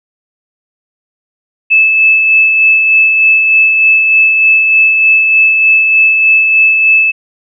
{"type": "tone with tremolo", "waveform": "sine", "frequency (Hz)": 2616, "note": "E7", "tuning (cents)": -14, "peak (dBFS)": -3, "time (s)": [1.7, 7.12], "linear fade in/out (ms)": 20, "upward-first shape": "sine", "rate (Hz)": 3.3, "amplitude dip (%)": 35, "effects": []}